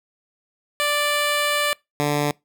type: tone pair in turn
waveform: 10% pulse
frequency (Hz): 587.3 / 146.55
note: D5 / D3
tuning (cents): 0 / -3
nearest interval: 2 octaves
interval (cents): 2403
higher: first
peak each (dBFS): -11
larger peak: neither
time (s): 0.8-1.73 / 2-2.31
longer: first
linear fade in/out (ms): 0
effects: noise-tail reverb RT60 0.2 s tail -25 dB re dry